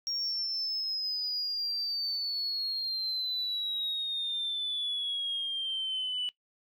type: exponential sweep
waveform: sine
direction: down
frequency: 5588 to 2959 Hz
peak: -29 dBFS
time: 0.07-6.29 s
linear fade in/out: 0 ms
effects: noise-tail reverb RT60 0.1 s tail -20 dB re dry + tanh soft clip ceiling -26 dBFS